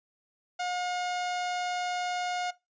sawtooth tone, 718 Hz, F5, 48 cents sharp, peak -26 dBFS, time 0.59-2.51 s, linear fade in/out 10 ms, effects noise-tail reverb RT60 0.2 s tail -18 dB re dry + resampled to 16000 Hz

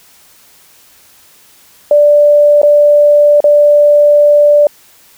sine tone with dropouts, 587.3 Hz, D5, in tune, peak -3 dBFS, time 1.91-4.67 s, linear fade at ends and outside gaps 2 ms, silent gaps 2.617-2.631 / 3.404-3.441 s, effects white hiss -44 dBFS RMS until 5.17 s

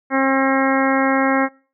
harmonic tone, 268.4 Hz, C4, 44 cents sharp, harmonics 1 / 2 / 3 / 4 / 5 / 6 / 7 / 8, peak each -18 / -21 / -23 / -24 / -25 / -26 / -26 / -27 dBFS, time 0.1-1.49 s, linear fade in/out 50 ms, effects noise-tail reverb RT60 0.4 s tail -24 dB re dry

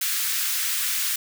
white high-pass noise, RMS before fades -25 dBFS, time 0.01-1.16 s, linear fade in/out 5 ms, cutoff 1400 Hz, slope 24 dB/octave, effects none

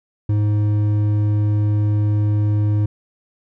triangle tone with hard clipping, 104.6 Hz, G#2, 13 cents sharp, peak -16 dBFS, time 0.29-2.86 s, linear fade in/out 5 ms, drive 10 dB, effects none

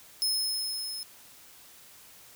sawtooth tone with level ramp, 5180 Hz, E8, 31 cents flat, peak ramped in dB -22 to -33 dBFS, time 0.22-1.03 s, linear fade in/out 0 ms, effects white hiss -53 dBFS RMS until 2.35 s

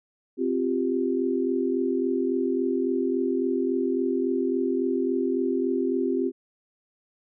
sine chord, C suspended fourth, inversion none, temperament just, 261.6 / 348.8 / 392.4 Hz, C4 / F4 / G4, 0 / -2 / +2 cents, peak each -26 / -27 / -27 dBFS, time 0.37-6.32 s, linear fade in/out 50 ms, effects none

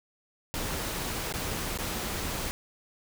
pink noise with dropouts, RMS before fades -33 dBFS, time 0.54-2.51 s, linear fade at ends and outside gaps 0 ms, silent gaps 1.325-1.339 / 1.775-1.787 s, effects none

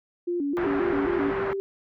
sine tone with vibrato, 315.3 Hz, D#4, 23 cents sharp, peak -24 dBFS, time 0.27-1.31 s, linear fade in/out 10 ms, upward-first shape square, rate 3.8 Hz, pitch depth 180 cents each way
white low-pass noise, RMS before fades -32 dBFS, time 0.57-1.53 s, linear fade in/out 0 ms, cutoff 1700 Hz, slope 24 dB/octave
sine tone with tremolo, 392 Hz, G4, in tune, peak -25 dBFS, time 0.64-1.6 s, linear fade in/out 0 ms, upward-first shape sine, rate 18 Hz, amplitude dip 25%
effects none

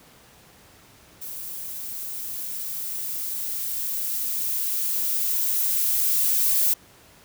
violet noise with level ramp, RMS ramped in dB -35 to -20 dBFS, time 1.21-6.74 s, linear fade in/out 10 ms, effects pink hiss -52 dBFS RMS until 7.24 s + high-pass 60 Hz 12 dB/octave

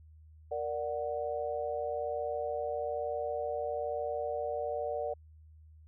sine chord, Bb augmented, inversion none, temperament equal, 466.2 / 587.3 / 740 Hz, Bb4 / D5 / F#5, 0 / 0 / 0 cents, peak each -37 / -35 / -38 dBFS, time 0.51-5.14 s, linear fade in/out 10 ms, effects added 78 Hz sine -53 dBFS peak until 5.87 s

